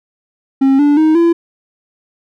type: tone with pitch steps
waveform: triangle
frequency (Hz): 269.6 / 290.6 / 313.3 / 337.7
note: C#4 / D4 / D#4 / E4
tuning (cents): -48 / -18 / +12 / +42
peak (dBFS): -5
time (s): 0.61-1.33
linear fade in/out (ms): 10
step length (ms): 180
effects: none